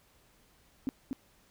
sine tone with echo, 265.6 Hz, C4, 26 cents sharp, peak -28 dBFS, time 0.87-0.89 s, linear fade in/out 0 ms, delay 240 ms, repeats 1, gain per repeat -3 dB, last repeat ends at 1.13 s, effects pink hiss -65 dBFS RMS until 1.5 s

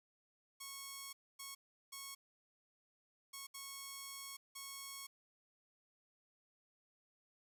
5% pulse tone bursts at uneven times, 1100 Hz, C#6, 14 cents flat, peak -35 dBFS, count 6, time 0.6-1.13 / 1.39-1.55 / 1.92-2.15 / 3.33-3.47 / 3.54-4.37 / 4.55-5.07 s, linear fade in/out 10 ms, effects none

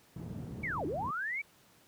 white low-pass noise, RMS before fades -39 dBFS, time 0.16-1.11 s, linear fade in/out 5 ms, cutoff 160 Hz, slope 12 dB/octave
sine linear two-way sweep, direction down then up, 2327 to 268.1 to 2327 Hz, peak -33 dBFS, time 0.63-1.42 s, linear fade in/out 10 ms, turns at 0.86 s
effects pink hiss -63 dBFS RMS until 1.87 s + high-pass 100 Hz 12 dB/octave

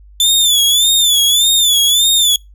sawtooth tone with vibrato, 3500 Hz, A7, 10 cents flat, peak -6 dBFS, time 0.2-2.36 s, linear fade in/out 2 ms, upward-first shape sine, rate 1.7 Hz, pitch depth 97 cents each way, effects noise-tail reverb RT60 0.2 s tail -25 dB re dry + added 50 Hz sine -38 dBFS peak until 2.54 s

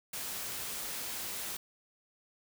white noise, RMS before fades -39 dBFS, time 0.13-1.57 s, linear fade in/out 5 ms, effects none

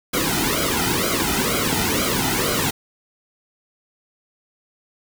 pink noise with flanger, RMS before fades -21 dBFS, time 0.13-2.71 s, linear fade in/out 10 ms, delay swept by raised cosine 1.1 to 1.83 ms, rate 2.1 Hz, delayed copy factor -0.9, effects none

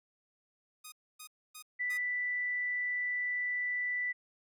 5% pulse tone bursts, 1241 Hz, D#6, 5 cents flat, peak -34 dBFS, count 4, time 0.84-1.978 s, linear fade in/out 10 ms, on 82 ms, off 270 ms
sine tone, 1977 Hz, B6, 1 cent sharp, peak -31 dBFS, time 1.79-4.13 s, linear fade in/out 20 ms
effects none

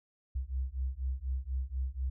sine beating tone pair, 63.2 / 67.3 Hz, B1 / C2, +41 / +49 cents, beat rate 4.1 Hz, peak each -35 / -35 dBFS, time 0.35-2.1 s, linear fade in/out 10 ms, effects none

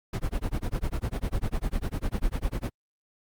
brown noise with tremolo, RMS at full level -25 dBFS, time 0.13-2.71 s, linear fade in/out 5 ms, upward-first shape sine, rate 10 Hz, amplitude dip 100%, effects Opus 48 kbps

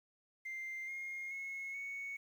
sine tone with pitch steps, 2093 / 2135 / 2177 / 2220 Hz, C7 / C7 / C#7 / C#7, 0 / +34 / -32 / +2 cents, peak -39 dBFS, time 0.45-2.17 s, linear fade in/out 10 ms, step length 430 ms, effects tanh soft clip ceiling -38 dBFS + 11-bit

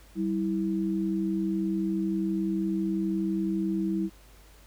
sine tone pair together, 193.4 / 325.3 Hz, G3 / E4, -23 / -23 cents, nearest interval major sixth, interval 900 cents, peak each -28 dBFS, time 0.15-4.1 s, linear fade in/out 50 ms, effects added 50 Hz sine -52 dBFS peak until 4.66 s + pink hiss -57 dBFS RMS until 4.66 s

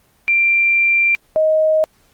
sine tone pair in turn, 2366 / 626.7 Hz, D7 / D#5, +12 / +12 cents, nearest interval octave + major seventh, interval 2300 cents, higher first, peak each -11 dBFS, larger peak neither, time 0.28-1.15 / 1.36-1.84 s, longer first, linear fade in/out 0 ms, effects pink hiss -56 dBFS RMS until 2.13 s + Opus 24 kbps

